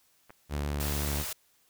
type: clicks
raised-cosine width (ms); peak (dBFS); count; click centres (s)
0.5; -38 / -32; 2; 0.296 / 0.305
type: tone with vibrato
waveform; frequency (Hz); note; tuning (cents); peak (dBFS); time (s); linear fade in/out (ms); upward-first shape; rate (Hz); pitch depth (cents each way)
sawtooth; 72.6; D2; -19; -26; 0.49-1.25; 50; sine; 6.1; 12
type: band-stop noise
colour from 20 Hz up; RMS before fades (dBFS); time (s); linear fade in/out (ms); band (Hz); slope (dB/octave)
white; -36; 0.8-1.33; 5; 150 to 370; 48
effects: white hiss -67 dBFS RMS until 1.69 s